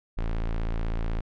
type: tone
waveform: square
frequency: 28.01 Hz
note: A0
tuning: 32 cents sharp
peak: -26 dBFS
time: 0.17-1.21 s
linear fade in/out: 10 ms
effects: low-pass 3000 Hz 12 dB/octave